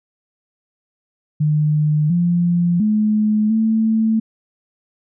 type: tone with pitch steps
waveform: sine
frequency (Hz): 151.3 / 173.6 / 213.3 / 221.5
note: D#3 / F3 / G#3 / A3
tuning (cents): -48 / -10 / +46 / +12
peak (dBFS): -13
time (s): 1.4-4.2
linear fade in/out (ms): 10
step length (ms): 700
effects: none